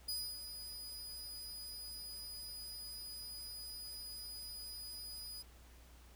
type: tone with ADSR envelope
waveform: sawtooth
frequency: 4948 Hz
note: D#8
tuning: 10 cents flat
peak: -34 dBFS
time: 0.08-5.43 s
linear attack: 8 ms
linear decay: 280 ms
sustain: -9 dB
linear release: 19 ms
effects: added 60 Hz sine -58 dBFS peak until 6.15 s + pink hiss -64 dBFS RMS until 6.15 s